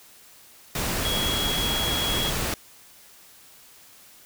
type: tone in noise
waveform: sine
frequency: 3322 Hz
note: G#7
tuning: in tune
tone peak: -26 dBFS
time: 1.05-2.3 s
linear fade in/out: 2 ms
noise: pink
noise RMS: -27 dBFS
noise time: 0.75-2.54 s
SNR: -2 dB
effects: white hiss -51 dBFS RMS until 4.25 s